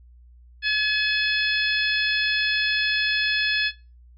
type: harmonic tone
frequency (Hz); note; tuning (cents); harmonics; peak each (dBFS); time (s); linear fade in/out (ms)
853; G#5; +46; 2 / 3 / 4 / 5 / 6; -22 / -26 / -28 / -30 / -32; 0.62-3.72; 50
effects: noise-tail reverb RT60 0.3 s tail -20 dB re dry + added 60 Hz sine -47 dBFS peak until 4.17 s